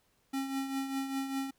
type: tone with tremolo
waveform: square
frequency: 270 Hz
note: C#4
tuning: 45 cents flat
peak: -31 dBFS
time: 0.33-1.51 s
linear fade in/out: 10 ms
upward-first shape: triangle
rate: 5 Hz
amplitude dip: 60%
effects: pink hiss -72 dBFS RMS until 1.58 s